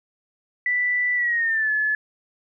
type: tone with pitch glide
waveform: sine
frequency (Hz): 1975.5 to 1719.8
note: B6 to A6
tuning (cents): 0 to -40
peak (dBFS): -19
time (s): 0.66-1.95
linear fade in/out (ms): 2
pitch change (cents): -240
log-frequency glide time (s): 1.15-1.71
effects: none